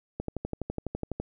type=click train; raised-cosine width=2 ms; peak=-18 dBFS; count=13; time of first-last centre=0.2-1.2 s; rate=12 Hz; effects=none